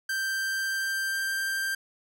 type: tone with pitch glide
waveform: 45% pulse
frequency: 1568 to 1578 Hz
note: G6 to G6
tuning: 0 to +11 cents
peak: -27 dBFS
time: 0.09-1.75 s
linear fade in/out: 5 ms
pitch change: +11 cents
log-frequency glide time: 0.25-1.36 s
effects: none